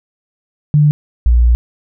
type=tone pair in turn; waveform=sine; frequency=148.7 / 59.32 Hz; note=D3 / A#1; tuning=+22 / +31 cents; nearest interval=octave + major third; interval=1591 cents; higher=first; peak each=-6 dBFS; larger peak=neither; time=0.74-0.91 / 1.26-1.55 s; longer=second; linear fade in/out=0 ms; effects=none